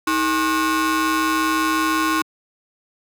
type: ring-modulated tone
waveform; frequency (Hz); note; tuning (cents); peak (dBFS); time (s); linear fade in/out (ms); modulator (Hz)
30% pulse; 380.4; F#4; +48; -11; 0.07-2.22; 5; 698
effects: high-pass 200 Hz 12 dB/octave